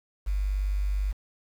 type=tone with quantisation; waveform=sine; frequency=49.14 Hz; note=G1; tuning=5 cents sharp; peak=-24 dBFS; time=0.26-1.13 s; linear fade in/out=20 ms; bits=8; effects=none